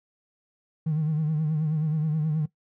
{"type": "tone with vibrato", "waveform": "triangle", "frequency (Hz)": 155, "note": "D#3", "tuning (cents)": -6, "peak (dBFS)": -19, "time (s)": [0.86, 2.46], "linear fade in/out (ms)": 10, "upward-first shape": "triangle", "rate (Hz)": 9.4, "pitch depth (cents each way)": 77, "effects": ["noise-tail reverb RT60 0.1 s tail -20 dB re dry", "tanh soft clip ceiling -19 dBFS"]}